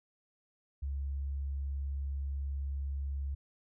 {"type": "tone", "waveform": "sine", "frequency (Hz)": 69.3, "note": "C#2", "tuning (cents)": 0, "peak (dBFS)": -33, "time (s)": [0.82, 3.35], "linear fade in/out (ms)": 10, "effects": []}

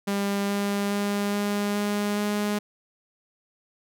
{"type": "tone with pitch steps", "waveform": "sawtooth", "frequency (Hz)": [200.2, 201.6, 203, 204.4, 205.8, 207.3], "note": ["G3", "G3", "G#3", "G#3", "G#3", "G#3"], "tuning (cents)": [37, 49, -39, -27, -16, -3], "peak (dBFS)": -20, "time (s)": [0.07, 2.59], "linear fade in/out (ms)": 10, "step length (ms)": 420, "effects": []}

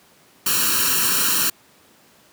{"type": "noise with comb filter", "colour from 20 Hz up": "white", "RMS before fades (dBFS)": -19, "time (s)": [0.46, 1.5], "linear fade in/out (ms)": 5, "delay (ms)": 0.71, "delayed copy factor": 0.95, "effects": ["pink hiss -53 dBFS RMS until 2.32 s", "high-pass 150 Hz 12 dB/octave"]}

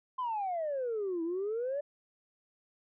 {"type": "exponential two-way sweep", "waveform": "sine", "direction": "down then up", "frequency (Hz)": [1046.5, 323.3, 591], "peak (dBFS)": -30, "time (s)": [0.18, 1.81], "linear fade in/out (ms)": 10, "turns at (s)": 1.23, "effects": ["tanh soft clip ceiling -28 dBFS"]}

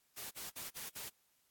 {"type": "noise bursts", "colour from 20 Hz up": "white", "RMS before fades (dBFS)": -45, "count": 5, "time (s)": [0.16, 1.098], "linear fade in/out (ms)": 20, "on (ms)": 150, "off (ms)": 47, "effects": ["white hiss -75 dBFS RMS until 1.5 s", "AAC 64 kbps"]}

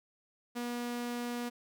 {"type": "tone", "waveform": "sawtooth", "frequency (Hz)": 241, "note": "B3", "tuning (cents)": -42, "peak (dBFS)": -31, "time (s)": [0.55, 1.5], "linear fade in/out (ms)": 20, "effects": []}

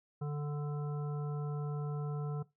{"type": "harmonic tone", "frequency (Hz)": 146.83, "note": "D3", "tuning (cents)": 0, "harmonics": [1, 3, 5, 7, 9], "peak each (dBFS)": [-34, -44, -50, -55, -52], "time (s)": [0.21, 2.43], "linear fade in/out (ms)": 10, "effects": ["noise-tail reverb RT60 0.2 s tail -19 dB re dry"]}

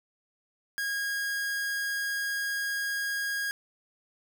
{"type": "tone", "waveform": "45% pulse", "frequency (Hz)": 1635, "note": "G#6", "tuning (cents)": -28, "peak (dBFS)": -29, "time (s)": [0.78, 3.51], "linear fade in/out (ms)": 0, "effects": []}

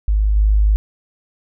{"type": "tone with level steps", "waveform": "sine", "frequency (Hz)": 51.91, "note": "G#1", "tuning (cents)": 0, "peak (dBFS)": [-12, -10], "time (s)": [0.08, 0.76], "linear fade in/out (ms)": 0, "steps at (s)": 0.36, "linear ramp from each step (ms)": 5, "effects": []}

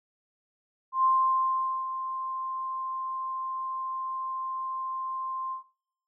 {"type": "tone with ADSR envelope", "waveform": "sine", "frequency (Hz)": 1049, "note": "C6", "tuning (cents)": 4, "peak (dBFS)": -19, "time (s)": [0.92, 5.64], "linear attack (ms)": 120, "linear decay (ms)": 820, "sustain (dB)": -11, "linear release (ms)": 120, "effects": ["noise-tail reverb RT60 0.7 s tail -22 dB re dry"]}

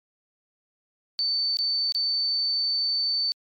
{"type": "tone with dropouts", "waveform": "sine", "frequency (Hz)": 4536, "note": "C#8", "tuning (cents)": 39, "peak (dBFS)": -22, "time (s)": [1.19, 3.32], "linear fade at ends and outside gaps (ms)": 0, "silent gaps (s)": [[1.57, 1.588], [1.921, 1.949]], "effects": ["MP3 96 kbps"]}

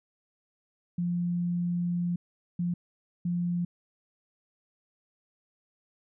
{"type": "tone bursts at uneven times", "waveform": "sine", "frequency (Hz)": 174.61, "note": "F3", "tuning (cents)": 0, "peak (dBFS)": -26, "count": 3, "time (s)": [[0.98, 2.16], [2.59, 2.74], [3.25, 3.65]], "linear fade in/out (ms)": 5, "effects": []}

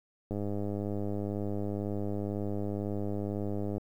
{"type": "click train", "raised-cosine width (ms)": 2, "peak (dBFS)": -22, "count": 355, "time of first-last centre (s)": [0.31, 3.781], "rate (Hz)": 102, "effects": ["10-bit"]}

